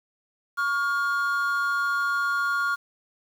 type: tone pair together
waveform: triangle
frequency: 1121.5 / 1413 Hz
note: C#6 / F6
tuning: +20 / +20 cents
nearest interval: major third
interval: 400 cents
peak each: -26 / -22 dBFS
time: 0.57-2.76 s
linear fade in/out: 20 ms
effects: 8-bit